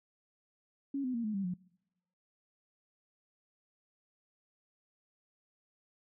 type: tone with pitch steps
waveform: sine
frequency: 277.2 / 254.2 / 233.1 / 213.8 / 196.01 / 179.74 Hz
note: C#4 / C4 / A#3 / A3 / G3 / F#3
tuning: 0 / -50 / 0 / -49 / 0 / -50 cents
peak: -32 dBFS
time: 0.94-1.54 s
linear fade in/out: 5 ms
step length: 100 ms
effects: noise-tail reverb RT60 0.9 s tail -25 dB re dry